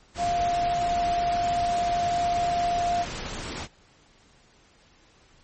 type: tone in noise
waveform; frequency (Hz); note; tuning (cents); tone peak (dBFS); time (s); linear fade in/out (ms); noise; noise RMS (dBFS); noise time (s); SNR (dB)
sine; 698.5; F5; 0; -22; 0.17-3.06; 50; pink; -34; 0.14-3.68; +9
effects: pink hiss -58 dBFS RMS until 5.43 s + MP3 32 kbps